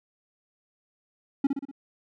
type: tone with echo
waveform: triangle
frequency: 276.2 Hz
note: C#4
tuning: 6 cents flat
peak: -16 dBFS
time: 1.44-1.47 s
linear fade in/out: 5 ms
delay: 61 ms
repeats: 4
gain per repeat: -5 dB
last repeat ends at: 1.714 s
effects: none